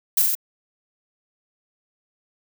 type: noise with echo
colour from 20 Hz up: violet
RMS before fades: -17 dBFS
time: 0.17-0.22 s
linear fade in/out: 5 ms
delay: 44 ms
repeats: 3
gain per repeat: -2 dB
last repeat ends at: 0.352 s
effects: none